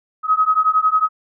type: beating tone pair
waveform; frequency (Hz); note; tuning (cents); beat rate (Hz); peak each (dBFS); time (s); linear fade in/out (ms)
sine; 1264 / 1275; D#6 / D#6; +27 / +42; 11; -16; 0.23-1.09; 50
effects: none